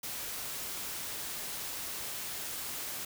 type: noise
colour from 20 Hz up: white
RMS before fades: -39 dBFS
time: 0.03-3.05 s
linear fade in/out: 5 ms
effects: none